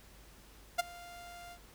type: tone with ADSR envelope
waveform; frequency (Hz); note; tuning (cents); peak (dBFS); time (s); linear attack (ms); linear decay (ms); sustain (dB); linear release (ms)
sawtooth; 698.5; F5; 0; -21; 0.78-1.59; 16; 17; -23; 69
effects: added 50 Hz sine -59 dBFS peak until 1.74 s + pink hiss -59 dBFS RMS until 1.74 s